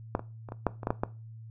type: clicks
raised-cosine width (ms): 1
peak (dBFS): -12 / -22 / -28 / -24 / -10 / -24 / -14 / -12 / -13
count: 9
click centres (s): 0.151 / 0.194 / 0.488 / 0.521 / 0.667 / 0.832 / 0.871 / 0.905 / 1.035
effects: noise-tail reverb RT60 0.3 s tail -18 dB re dry + added 112 Hz sine -43 dBFS peak until 1.5 s